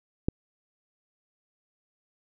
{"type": "click", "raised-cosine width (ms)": 3, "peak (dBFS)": -11, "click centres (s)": 0.285, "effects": []}